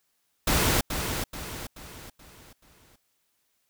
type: noise with echo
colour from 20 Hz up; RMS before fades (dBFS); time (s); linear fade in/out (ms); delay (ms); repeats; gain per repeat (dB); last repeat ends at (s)
pink; -23; 0.47-0.81; 5; 430; 5; -7; 2.96
effects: white hiss -73 dBFS RMS until 3.69 s